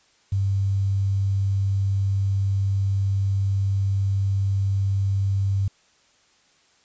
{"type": "tone with quantisation", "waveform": "sine", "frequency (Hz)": 98, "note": "G2", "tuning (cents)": 0, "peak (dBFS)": -19, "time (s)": [0.32, 5.68], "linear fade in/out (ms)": 5, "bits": 8, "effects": ["white hiss -60 dBFS RMS until 6.84 s", "resampled to 16000 Hz"]}